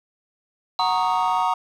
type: chord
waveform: triangle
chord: D# minor seventh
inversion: first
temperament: equal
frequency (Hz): 740 / 932.3 / 1108.7 / 1244.5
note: F#5 / A#5 / C#6 / D#6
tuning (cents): 0 / 0 / 0 / 0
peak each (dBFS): -22 / -20 / -25 / -25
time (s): 0.79-1.54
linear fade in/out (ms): 5
type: tone with exponential decay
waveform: sine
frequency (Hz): 4026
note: B7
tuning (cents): +33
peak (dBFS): -25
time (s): 0.79-1.53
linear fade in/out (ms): 0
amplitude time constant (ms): 160
type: click train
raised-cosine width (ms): 0.5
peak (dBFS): -29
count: 36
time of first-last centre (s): 0.8-1.422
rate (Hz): 56.3
effects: none